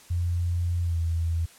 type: tone with pitch glide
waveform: sine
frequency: 86.9 to 83.07 Hz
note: F2 to E2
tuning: -8 to +14 cents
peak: -23 dBFS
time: 0.1-1.46 s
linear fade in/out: 10 ms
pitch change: -78 cents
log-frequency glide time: 0.82-0.98 s
effects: white hiss -52 dBFS RMS until 1.58 s + low-pass 11000 Hz 12 dB/octave